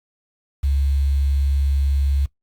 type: tone with quantisation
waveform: sine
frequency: 69.3 Hz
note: C#2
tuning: in tune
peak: -16 dBFS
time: 0.63-2.26 s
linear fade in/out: 10 ms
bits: 7
effects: noise-tail reverb RT60 0.1 s tail -20 dB re dry + Opus 48 kbps